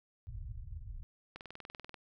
pink low-pass noise, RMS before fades -44 dBFS, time 0.27-1.03 s, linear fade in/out 0 ms, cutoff 120 Hz, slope 48 dB/octave
click train, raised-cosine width 0.3 ms, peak -30 dBFS, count 13, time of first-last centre 1.36-1.943 s, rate 20.6 Hz
effects none

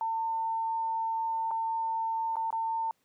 sine tone with dropouts, 901 Hz, A5, 41 cents sharp, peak -28 dBFS, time 0.01-2.91 s, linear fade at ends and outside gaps 1 ms, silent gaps 1.509-1.513 / 2.357-2.367 / 2.505-2.527 s, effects pink hiss -73 dBFS RMS until 3.04 s + high-pass 150 Hz 12 dB/octave

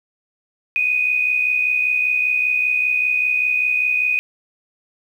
sine tone with amplitude modulation, 2489 Hz, D#7, in tune, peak -13 dBFS, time 0.76-4.19 s, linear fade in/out 0 ms, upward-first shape sine, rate 65.1 Hz, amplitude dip 55%, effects 8-bit

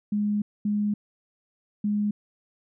sine tone bursts at uneven times, 207.7 Hz, G#3, in tune, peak -22 dBFS, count 3, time 0.12-0.42 / 0.65-0.94 / 1.84-2.11 s, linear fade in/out 5 ms, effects none

